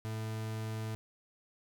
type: tone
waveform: 40% pulse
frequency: 110 Hz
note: A2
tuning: in tune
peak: -35 dBFS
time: 0.05-0.95 s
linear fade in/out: 0 ms
effects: none